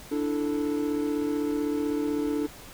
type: chord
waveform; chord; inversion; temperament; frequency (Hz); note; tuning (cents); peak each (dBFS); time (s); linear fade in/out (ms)
triangle; D suspended second; none; equal; 293.7 / 329.6 / 440; D4 / E4 / A4; 0 / 0 / 0; -25 / -31 / -29; 0.11-2.47; 10
effects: pink hiss -46 dBFS RMS until 2.73 s